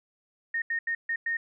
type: tone bursts at uneven times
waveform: sine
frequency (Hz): 1845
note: A#6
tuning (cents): -18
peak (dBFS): -26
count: 5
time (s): 0.54-0.62 / 0.7-0.79 / 0.87-0.95 / 1.09-1.16 / 1.26-1.37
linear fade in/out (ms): 5
effects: none